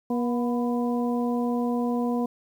harmonic tone with a mistuned harmonic, 240.5 Hz, B3, 46 cents flat, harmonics 1 / 2 / 3 / 4, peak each -24 / -30 / -34 / -36 dBFS, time 0.1-2.26 s, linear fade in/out 5 ms, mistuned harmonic 4, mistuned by +60 cents, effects 9-bit

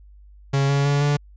45% pulse tone with pitch steps, 138.2 / 140.45 / 142.74 / 145.07 Hz, C#3 / C#3 / D3 / D3, -5 / +23 / -49 / -21 cents, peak -17 dBFS, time 0.53-1.17 s, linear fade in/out 10 ms, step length 160 ms, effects added 50 Hz sine -44 dBFS peak until 1.36 s + resampled to 16000 Hz

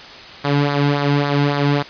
sawtooth tone with flanger, 143.4 Hz, D3, 41 cents flat, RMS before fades -17 dBFS, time 0.44-1.83 s, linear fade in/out 10 ms, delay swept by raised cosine 0.33 to 1.73 ms, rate 3.6 Hz, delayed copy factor -0.6, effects white hiss -36 dBFS RMS until 1.89 s + resampled to 11025 Hz

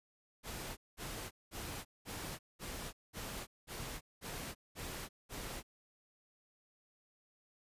pink noise bursts, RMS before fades -44 dBFS, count 10, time 0.43-5.63 s, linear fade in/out 50 ms, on 340 ms, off 200 ms, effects resampled to 32000 Hz

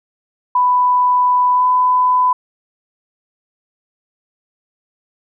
sine tone with pitch glide, 993 to 1002.2 Hz, B5 to B5, +9 to +25 cents, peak -10 dBFS, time 0.55-2.33 s, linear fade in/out 5 ms, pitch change +16 cents, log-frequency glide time 1.53-1.64 s, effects none

